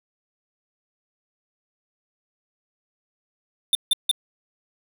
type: tone bursts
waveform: square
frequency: 3590 Hz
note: A7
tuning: 34 cents sharp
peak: -16 dBFS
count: 3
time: 3.73-4.113 s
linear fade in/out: 2 ms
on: 21 ms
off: 160 ms
effects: none